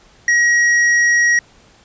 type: tone with hard clipping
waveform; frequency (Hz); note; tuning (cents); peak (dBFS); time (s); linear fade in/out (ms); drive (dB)
triangle; 1900; A#6; +33; -12; 0.28-1.39; 2; 11
effects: pink hiss -49 dBFS RMS until 1.84 s + resampled to 16000 Hz